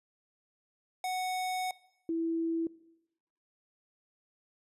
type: tone pair in turn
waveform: square / sine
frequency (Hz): 740 / 329.6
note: F#5 / E4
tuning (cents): 0 / 0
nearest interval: octave + major second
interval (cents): 1400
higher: first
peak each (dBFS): -32 / -29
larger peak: second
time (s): 1.04-1.71 / 2.09-2.67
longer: first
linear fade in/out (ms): 2
effects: noise-tail reverb RT60 0.9 s tail -21 dB re dry + resampled to 32000 Hz